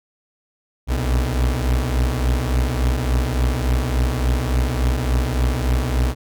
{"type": "beating tone pair", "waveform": "35% pulse", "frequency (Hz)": [60, 63.5], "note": ["B1", "B1"], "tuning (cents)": [-49, 49], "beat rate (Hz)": 3.5, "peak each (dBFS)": [-20, -17], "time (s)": [0.87, 6.15], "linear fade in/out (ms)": 50, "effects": []}